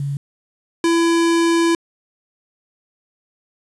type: tone pair in turn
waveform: sine / square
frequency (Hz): 140.9 / 335.1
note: C#3 / E4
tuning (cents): +29 / +29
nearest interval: octave + minor third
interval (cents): 1500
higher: second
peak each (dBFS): -20 / -14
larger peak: second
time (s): 0-0.17 / 0.84-1.75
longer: second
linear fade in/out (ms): 2
effects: resampled to 24000 Hz + 8-bit